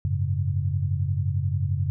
sine chord, F# suspended second, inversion none, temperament equal, 92.5 / 103.83 / 138.59 Hz, F#2 / G#2 / C#3, 0 / 0 / 0 cents, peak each -25 / -28 / -27 dBFS, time 0.05-1.9 s, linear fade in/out 0 ms, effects none

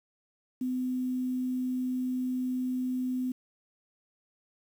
sine tone with quantisation, 253.9 Hz, B3, 48 cents sharp, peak -28 dBFS, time 0.61-3.32 s, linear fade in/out 5 ms, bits 9, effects none

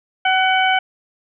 harmonic tone with a mistuned harmonic, 755 Hz, F#5, 35 cents sharp, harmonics 1 / 2 / 3 / 4, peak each -16 / -19 / -21 / -22 dBFS, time 0.25-0.79 s, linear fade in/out 5 ms, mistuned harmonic 2, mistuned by -20 cents, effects none

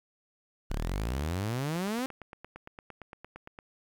sawtooth exponential sweep, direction up, 32.94 to 269.8 Hz, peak -26 dBFS, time 0.7-2.06 s, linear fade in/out 0 ms
click train, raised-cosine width 0.5 ms, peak -29 dBFS, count 17, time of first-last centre 1.76-3.589 s, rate 8.75 Hz
effects 10-bit

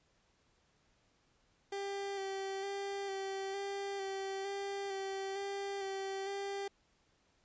30% pulse tone with vibrato, 392.7 Hz, G4, 3 cents sharp, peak -35 dBFS, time 1.72-6.68 s, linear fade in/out 5 ms, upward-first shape square, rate 1.1 Hz, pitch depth 20 cents each way, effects pink hiss -73 dBFS RMS until 7.44 s + resampled to 16000 Hz

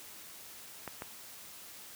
clicks, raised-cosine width 0.5 ms, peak -24 dBFS, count 2, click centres 0.877 / 1.021 s, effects white hiss -50 dBFS RMS until 1.95 s + high-pass 60 Hz 12 dB/octave

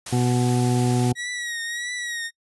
white noise, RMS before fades -33 dBFS, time 0.06-1.12 s, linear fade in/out 5 ms
harmonic tone, 123.2 Hz, B2, 4 cents flat, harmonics 1 / 2 / 3 / 4 / 6 / 7, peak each -20 / -23 / -27 / -36 / -30 / -36 dBFS, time 0.12-1.13 s, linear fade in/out 10 ms
sawtooth tone with vibrato, 1907 Hz, A#6, 39 cents sharp, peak -24 dBFS, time 1.15-2.31 s, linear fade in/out 50 ms, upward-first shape triangle, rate 1.6 Hz, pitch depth 66 cents each way
effects noise-tail reverb RT60 0.1 s tail -26 dB re dry + resampled to 24000 Hz

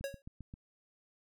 click train, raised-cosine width 5 ms, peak -34 dBFS, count 5, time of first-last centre 0.01-0.539 s, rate 7.56 Hz
square tone with exponential decay, 552 Hz, C#5, 7 cents flat, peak -33 dBFS, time 0.04-0.22 s, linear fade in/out 1 ms, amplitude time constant 39 ms
effects none

